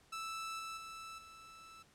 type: tone with level steps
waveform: sawtooth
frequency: 1318.5 Hz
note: E6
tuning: in tune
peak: -37 / -39 / -43 / -50 dBFS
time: 0.12-1.83 s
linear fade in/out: 10 ms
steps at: 0.59 / 0.77 / 1.18 s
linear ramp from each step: 5 ms
effects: pink hiss -67 dBFS RMS until 1.94 s + low-pass 10000 Hz 12 dB/octave